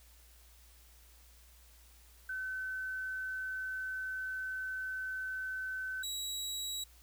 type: tone pair in turn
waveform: sine / 25% pulse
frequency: 1523 / 3880 Hz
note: F#6 / B7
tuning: +50 / -31 cents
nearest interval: octave + major third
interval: 1619 cents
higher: second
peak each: -36 / -33 dBFS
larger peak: second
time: 2.29-6.03 / 6.03-6.84 s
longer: first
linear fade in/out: 5 ms
effects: added 59 Hz sine -59 dBFS peak until 7.02 s + white hiss -63 dBFS RMS until 7.02 s